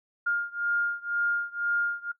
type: beating tone pair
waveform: sine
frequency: 1410 / 1412 Hz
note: F6 / F6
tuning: +16 / +19 cents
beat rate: 2 Hz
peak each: -28 / -29 dBFS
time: 0.26-2.12 s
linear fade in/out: 10 ms
effects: noise-tail reverb RT60 0.1 s tail -18 dB re dry